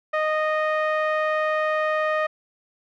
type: tone with low-pass filter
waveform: sawtooth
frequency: 619 Hz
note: D#5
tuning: 9 cents flat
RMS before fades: -23 dBFS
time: 0.13-2.27 s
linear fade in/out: 10 ms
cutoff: 1800 Hz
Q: 1.9
effects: none